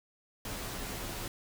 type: noise with comb filter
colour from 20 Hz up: pink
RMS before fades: -39 dBFS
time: 0.45-1.28 s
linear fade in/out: 2 ms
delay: 13 ms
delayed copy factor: -0.55
effects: none